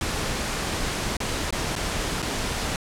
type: noise with dropouts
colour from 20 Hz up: pink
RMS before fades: -27 dBFS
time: 0.01-2.76 s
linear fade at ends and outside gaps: 1 ms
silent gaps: 1.168-1.203 / 1.507-1.525 / 1.754-1.762 / 2.22-2.226 s
effects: low-pass 9000 Hz 12 dB/octave